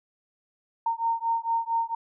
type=beating tone pair; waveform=sine; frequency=916 / 920.4 Hz; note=A#5 / A#5; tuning=-31 / -22 cents; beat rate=4.4 Hz; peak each=-27 dBFS; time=0.86-1.95 s; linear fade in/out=5 ms; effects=none